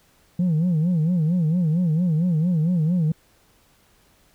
sine tone with vibrato, 167.2 Hz, E3, 25 cents sharp, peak -15 dBFS, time 0.39-3.12 s, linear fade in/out 5 ms, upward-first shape sine, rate 4.4 Hz, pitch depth 160 cents each way, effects tanh soft clip ceiling -16 dBFS + pink hiss -59 dBFS RMS until 4.34 s

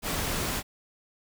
pink noise, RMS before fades -30 dBFS, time 0.02-0.63 s, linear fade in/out 50 ms, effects none

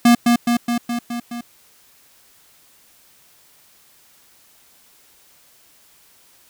square tone with echo, 237.9 Hz, A#3, 35 cents sharp, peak -9 dBFS, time 0.05-0.15 s, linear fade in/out 5 ms, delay 210 ms, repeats 6, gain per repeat -3 dB, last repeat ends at 1.41 s, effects white hiss -53 dBFS RMS until 6.49 s

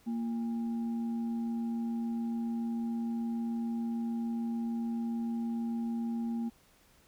sine tone with frequency modulation, 231.7 Hz, A#3, 10 cents flat, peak -31 dBFS, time 0.06-6.5 s, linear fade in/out 20 ms, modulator 581 Hz, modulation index 0.23, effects pink hiss -64 dBFS RMS until 7.07 s

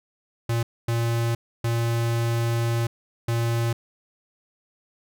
square tone bursts at uneven times, 116.54 Hz, A#2, in tune, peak -22 dBFS, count 4, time 0.49-0.63 / 0.88-1.35 / 1.64-2.87 / 3.28-3.73 s, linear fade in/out 5 ms, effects none

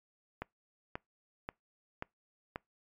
click train, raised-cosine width 0.5 ms, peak -22 dBFS, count 5, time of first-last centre 0.42-2.559 s, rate 1.87 Hz, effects noise-tail reverb RT60 0.2 s tail -26 dB re dry + MP3 96 kbps

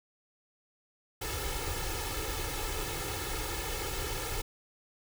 pink noise with comb filter, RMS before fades -35 dBFS, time 1.21-4.42 s, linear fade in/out 10 ms, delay 2.3 ms, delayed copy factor +0.95, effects none

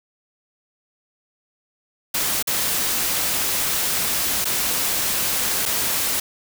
white noise with dropouts, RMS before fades -22 dBFS, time 2.14-6.2 s, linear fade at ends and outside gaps 5 ms, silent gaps 2.426-2.472 / 4.445-4.453 / 5.655-5.659 s, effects none

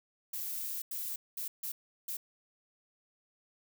violet noise bursts at uneven times, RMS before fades -38 dBFS, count 5, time 0.33-0.82 / 0.91-1.16 / 1.37-1.48 / 1.63-1.72 / 2.08-2.17 s, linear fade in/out 5 ms, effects none

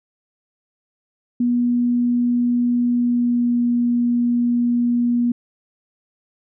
sine tone with pitch glide, 242.2 to 240.2 Hz, B3 to B3, -34 to -48 cents, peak -15 dBFS, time 1.4-5.32 s, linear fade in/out 5 ms, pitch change -14 cents, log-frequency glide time 2.91-3.63 s, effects none

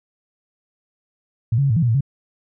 sine tone with pitch steps, 113.9 / 139.8 / 138.4 / 110.4 / 166 / 121.7 / 112.3 / 138.5 Hz, A#2 / C#3 / C#3 / A2 / E3 / B2 / A2 / C#3, -40 / +15 / -2 / +6 / +12 / -25 / +36 / -1 cents, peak -14 dBFS, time 1.52-2.008 s, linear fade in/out 5 ms, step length 61 ms, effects none

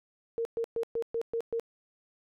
sine tone bursts, 461 Hz, A#4, 19 cents flat, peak -28 dBFS, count 7, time 0.38-1.597 s, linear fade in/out 0 ms, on 71 ms, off 120 ms, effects none

